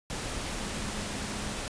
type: tone in noise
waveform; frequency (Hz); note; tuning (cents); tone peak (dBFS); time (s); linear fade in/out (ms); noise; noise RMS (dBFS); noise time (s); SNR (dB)
sine; 208.2; G#3; +5; -41; 0.58-1.53; 0; pink; -35; 0.1-1.68; -9
effects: resampled to 22050 Hz